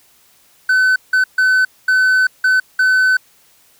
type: tone bursts at uneven times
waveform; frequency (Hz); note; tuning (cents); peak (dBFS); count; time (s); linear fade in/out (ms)
triangle; 1515; F#6; +40; -8; 6; 0.69-0.96 / 1.13-1.24 / 1.38-1.65 / 1.88-2.27 / 2.44-2.6 / 2.79-3.17; 5
effects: white hiss -52 dBFS RMS until 3.79 s